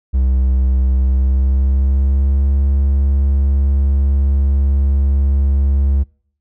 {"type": "tone with pitch glide", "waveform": "triangle", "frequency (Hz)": [64.8, 69.05], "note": ["C2", "C#2"], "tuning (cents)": [-16, -6], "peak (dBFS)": -9, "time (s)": [0.13, 6.04], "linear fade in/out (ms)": 20, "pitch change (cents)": 110, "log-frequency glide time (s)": [0.89, 2.49], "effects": ["noise-tail reverb RT60 0.6 s tail -25 dB re dry"]}